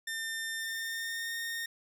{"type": "tone with pitch glide", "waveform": "sawtooth", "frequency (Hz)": [1800, 1837.8], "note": ["A6", "A#6"], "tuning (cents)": [39, -25], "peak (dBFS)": -31, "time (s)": [0.07, 1.66], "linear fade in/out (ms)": 5, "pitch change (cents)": 36, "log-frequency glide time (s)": [0.59, 1.35], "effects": []}